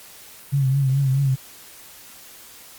sine tone with vibrato, 135.7 Hz, C#3, 36 cents flat, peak -16 dBFS, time 0.52-1.36 s, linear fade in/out 20 ms, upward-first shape triangle, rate 4.7 Hz, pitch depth 76 cents each way, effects white hiss -44 dBFS RMS until 2.78 s + Opus 48 kbps

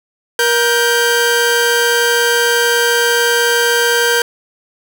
sawtooth tone pair together, 473.5 / 1568 Hz, A#4 / G6, +27 / 0 cents, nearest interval octave + major sixth, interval 2073 cents, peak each -10 dBFS, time 0.39-4.22 s, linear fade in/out 2 ms, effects none

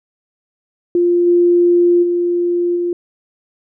sine tone with level steps, 349.2 Hz, F4, in tune, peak -10 / -8 / -13 / -15 dBFS, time 0.95-2.93 s, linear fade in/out 2 ms, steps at 1.26 / 2.02 / 2.75 s, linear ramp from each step 20 ms, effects none

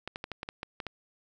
clicks, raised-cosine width 0.3 ms, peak -20 dBFS, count 9, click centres 0.076 / 0.159 / 0.241 / 0.317 / 0.431 / 0.489 / 0.631 / 0.802 / 0.867 s, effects none

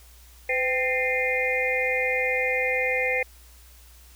sine tone cluster, 509 / 782 / 1808 / 2093 / 2445 Hz, C5 / G5 / A6 / C7 / D#7, -48 / -4 / +47 / 0 / -31 cents, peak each -27 / -34 / -33 / -25 / -29 dBFS, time 0.49-3.23 s, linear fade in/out 5 ms, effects added 60 Hz sine -49 dBFS peak until 4.15 s + white hiss -54 dBFS RMS until 4.15 s

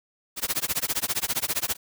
white noise with tremolo, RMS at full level -24 dBFS, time 0.36-1.77 s, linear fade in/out 50 ms, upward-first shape sine, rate 15 Hz, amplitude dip 100%, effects none

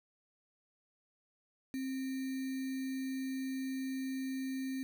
sine tone with sample-and-hold, 264.1 Hz, C4, 16 cents sharp, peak -35 dBFS, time 1.74-4.83 s, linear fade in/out 0 ms, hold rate 2100 Hz, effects none

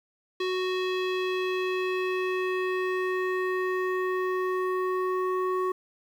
square tone with low-pass filter sweep, 370 Hz, F#4, in tune, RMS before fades -28 dBFS, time 0.4-5.72 s, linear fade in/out 5 ms, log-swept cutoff 3700 to 1200 Hz, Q 2.2, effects 9-bit

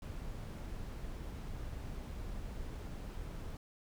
brown noise, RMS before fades -43 dBFS, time 0.02-3.57 s, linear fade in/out 2 ms, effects none

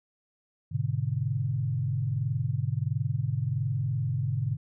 sine chord, G# diminished, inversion none, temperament equal with one note detuned, 103.83 / 125.56 / 146.83 Hz, G#2 / B2 / D3, 0 / +29 / 0 cents, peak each -31 / -29 / -31 dBFS, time 0.71-4.57 s, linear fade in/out 20 ms, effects none

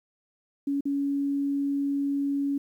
sine tone with dropouts, 280.7 Hz, C#4, 22 cents sharp, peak -24 dBFS, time 0.67-2.58 s, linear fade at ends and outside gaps 5 ms, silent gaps 0.808-0.854 s, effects 10-bit

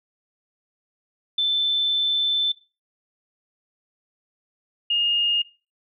sine tone pair in turn, 3531 / 2841 Hz, A7 / F7, +5 / +29 cents, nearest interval major third, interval 376 cents, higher first, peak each -18 / -19 dBFS, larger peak first, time 1.38-2.52 / 4.9-5.42 s, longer first, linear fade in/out 5 ms, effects noise-tail reverb RT60 0.3 s tail -18 dB re dry

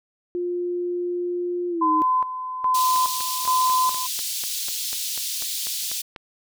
sine tone with pitch glide, 353.1 to 312.8 Hz, F4 to D#4, +19 to +9 cents, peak -23 dBFS, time 0.35-2.02 s, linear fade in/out 0 ms, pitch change -210 cents, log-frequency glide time 1.69-1.89 s
sine tone with tremolo, 1020 Hz, C6, 44 cents flat, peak -17 dBFS, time 1.81-4.07 s, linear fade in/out 10 ms, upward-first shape square, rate 1.2 Hz, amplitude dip 70%
pink high-pass noise, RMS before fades -28 dBFS, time 2.74-6.02 s, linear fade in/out 10 ms, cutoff 3500 Hz, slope 24 dB/octave
click train, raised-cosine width 0.3 ms, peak -20 dBFS, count 14, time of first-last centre 2.96-6.162 s, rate 4.06 Hz
effects none

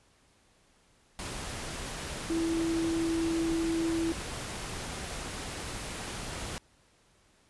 sine tone in noise, 329.6 Hz, E4, in tune, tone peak -27 dBFS, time 2.3-4.12 s, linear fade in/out 0 ms, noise pink, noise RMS -38 dBFS, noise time 1.19-6.58 s, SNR +8 dB, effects pink hiss -65 dBFS RMS until 7.49 s + resampled to 24000 Hz

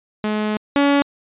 sawtooth tone pair in turn, 212.7 / 283.2 Hz, G#3 / C#4, +42 / +37 cents, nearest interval perfect fourth, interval 495 cents, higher second, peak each -15 / -9 dBFS, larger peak second, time 0.24-0.57 / 0.76-1.02 s, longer first, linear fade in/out 0 ms, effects resampled to 8000 Hz

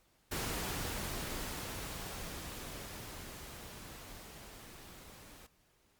pink noise with level ramp, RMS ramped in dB -37 to -55 dBFS, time 0.31-5.47 s, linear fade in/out 10 ms, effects pink hiss -71 dBFS RMS until 5.99 s + Opus 48 kbps

